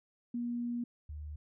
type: tone pair in turn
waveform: sine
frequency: 239.2 / 75.06 Hz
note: A#3 / D2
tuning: +45 / +38 cents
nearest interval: octave + minor sixth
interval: 2007 cents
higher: first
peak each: -33 / -40 dBFS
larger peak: first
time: 0.34-0.84 / 1.09-1.36 s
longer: first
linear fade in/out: 5 ms
effects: none